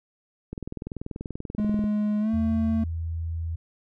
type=click train; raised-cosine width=3 ms; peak=-20 dBFS; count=28; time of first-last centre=0.53-1.841 s; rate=20.6 Hz
type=tone with pitch glide; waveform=triangle; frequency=210 to 223.8 Hz; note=G#3 to A3; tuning=+19 to +30 cents; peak=-20 dBFS; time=1.58-2.84 s; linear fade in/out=5 ms; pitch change=+111 cents; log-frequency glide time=2.2-2.32 s
type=tone; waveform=sine; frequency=82.41 Hz; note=E2; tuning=in tune; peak=-27 dBFS; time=2.33-3.56 s; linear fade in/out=10 ms
effects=none